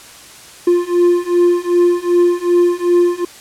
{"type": "beating tone pair", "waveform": "triangle", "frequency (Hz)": [349.2, 351.8], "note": ["F4", "F4"], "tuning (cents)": [0, 13], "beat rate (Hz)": 2.6, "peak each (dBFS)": [-12, -11], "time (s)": [0.67, 3.25], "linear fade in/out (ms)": 5, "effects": ["white hiss -38 dBFS RMS until 3.4 s", "low-pass 10000 Hz 12 dB/octave"]}